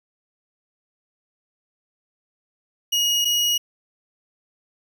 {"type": "tone pair in turn", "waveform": "30% pulse", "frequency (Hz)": [2884, 2894], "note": ["F#7", "F#7"], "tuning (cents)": [-45, -39], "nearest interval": "unison", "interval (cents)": 6, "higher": "second", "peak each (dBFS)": -15, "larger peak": "neither", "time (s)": [[2.92, 3.25], [3.25, 3.58]], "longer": "neither", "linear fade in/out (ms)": 10, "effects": []}